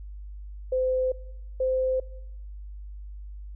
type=tone pair in turn; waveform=sine; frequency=514 / 517.9 Hz; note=C5 / C5; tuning=-31 / -18 cents; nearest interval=unison; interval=13 cents; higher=second; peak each=-22 dBFS; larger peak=neither; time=0.72-1.12 / 1.6-2 s; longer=neither; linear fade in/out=5 ms; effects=noise-tail reverb RT60 0.9 s tail -21 dB re dry + added 50 Hz sine -37 dBFS peak until 3.55 s